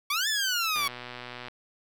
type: exponential two-way sweep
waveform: 15% pulse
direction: up then down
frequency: 1108.7 to 1786 to 1108.7 Hz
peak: -19 dBFS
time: 0.1-0.88 s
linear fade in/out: 5 ms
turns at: 0.28 s
type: click train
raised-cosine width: 0.3 ms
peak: -23 dBFS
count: 90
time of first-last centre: 0.76-1.484 s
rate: 123 Hz
effects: none